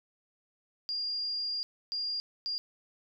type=tone bursts at uneven times; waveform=sine; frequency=4811 Hz; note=D8; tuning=41 cents sharp; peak=-31 dBFS; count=3; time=0.89-1.63 / 1.92-2.2 / 2.46-2.58 s; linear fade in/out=0 ms; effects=none